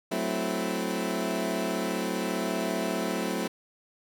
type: chord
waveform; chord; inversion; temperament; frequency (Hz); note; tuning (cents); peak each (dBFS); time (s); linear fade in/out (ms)
20% pulse; F# half-diminished seventh; none; equal with one note detuned; 185 / 220 / 260 / 329.6; F#3 / A3 / C4 / E4; 0 / 0 / -11 / 0; -28 / -28 / -29 / -29; 0.11-3.48; 10
effects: none